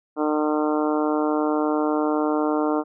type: harmonic tone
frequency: 151.8 Hz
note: D#3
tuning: 42 cents flat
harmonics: 2 / 3 / 4 / 5 / 6 / 7 / 8 / 9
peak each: -22 / -26 / -28 / -30 / -32 / -33 / -34 / -35 dBFS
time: 0.16-2.84 s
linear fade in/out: 50 ms
effects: none